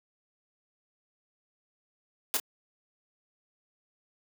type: noise with echo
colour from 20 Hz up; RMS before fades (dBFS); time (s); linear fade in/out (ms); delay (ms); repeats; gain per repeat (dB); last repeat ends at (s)
white; -27; 2.34-2.37; 0; 29; 1; -9; 2.399
effects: high-pass 200 Hz 12 dB/octave